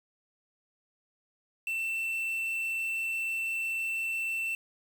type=tone with quantisation; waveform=triangle; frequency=2679 Hz; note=E7; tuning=27 cents sharp; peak=-28 dBFS; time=1.67-4.55 s; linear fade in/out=2 ms; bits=8; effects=none